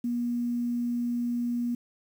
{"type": "tone with quantisation", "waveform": "sine", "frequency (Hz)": 240, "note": "B3", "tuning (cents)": -49, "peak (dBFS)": -26, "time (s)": [0.04, 1.75], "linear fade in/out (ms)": 5, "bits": 9, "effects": []}